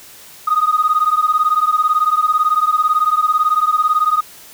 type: beating tone pair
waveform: sine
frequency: 1234 / 1252 Hz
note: D#6 / D#6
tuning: -15 / +10 cents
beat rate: 18 Hz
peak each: -14 dBFS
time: 0.47-4.21 s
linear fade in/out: 10 ms
effects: tanh soft clip ceiling -6 dBFS + white hiss -40 dBFS RMS until 4.53 s